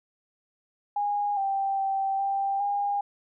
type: tone with pitch steps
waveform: sine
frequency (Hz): 820 / 784 / 779 / 788 / 810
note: G#5 / G5 / G5 / G5 / G#5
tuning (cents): -22 / 0 / -11 / +9 / -43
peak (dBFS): -24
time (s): 0.96-3.01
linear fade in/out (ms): 5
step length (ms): 410
effects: none